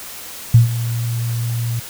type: tone with ADSR envelope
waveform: sine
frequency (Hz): 117.1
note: A#2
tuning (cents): +8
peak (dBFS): -3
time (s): 0.54-1.8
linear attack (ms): 6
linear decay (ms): 130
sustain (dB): -15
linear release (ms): 10
effects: white hiss -33 dBFS RMS until 1.89 s